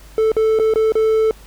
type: tone with dropouts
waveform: triangle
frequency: 440 Hz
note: A4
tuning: in tune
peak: -10 dBFS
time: 0.18-1.31 s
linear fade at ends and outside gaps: 1 ms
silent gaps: 0.318-0.366 / 0.589-0.597 / 0.738-0.758 / 0.921-0.954 s
effects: added 50 Hz sine -40 dBFS peak until 1.46 s + pink hiss -46 dBFS RMS until 1.46 s